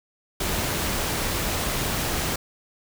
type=noise; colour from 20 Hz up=pink; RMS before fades=-26 dBFS; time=0.4-2.36 s; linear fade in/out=5 ms; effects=none